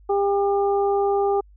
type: harmonic tone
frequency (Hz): 400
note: G4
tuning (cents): +35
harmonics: 1 / 2 / 3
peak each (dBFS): -19 / -23 / -32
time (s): 0.09-1.41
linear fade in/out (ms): 10
effects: added 50 Hz sine -47 dBFS peak until 1.56 s